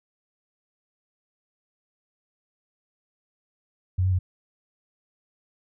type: tone with pitch steps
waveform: sine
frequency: 91.8 / 93.7 / 91.1 Hz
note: F#2 / F#2 / F#2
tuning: -13 / +22 / -26 cents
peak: -19 dBFS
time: 3.98-4.19 s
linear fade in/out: 10 ms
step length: 70 ms
effects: none